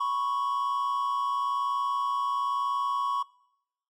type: tone pair together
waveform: triangle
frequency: 987.8 / 1108.8 Hz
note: B5 / C#6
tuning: 0 / 0 cents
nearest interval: major second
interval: 200 cents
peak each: -29 / -24 dBFS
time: 0-3.23 s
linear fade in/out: 10 ms
effects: noise-tail reverb RT60 0.8 s tail -23 dB re dry + tanh soft clip ceiling -19 dBFS